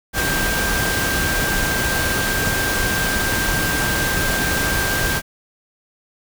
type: tone in noise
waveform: sine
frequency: 1582 Hz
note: G6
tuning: 15 cents sharp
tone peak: -22 dBFS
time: 0.13-5.22 s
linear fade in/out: 50 ms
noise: pink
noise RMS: -21 dBFS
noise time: 0.13-5.22 s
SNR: -4 dB
effects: none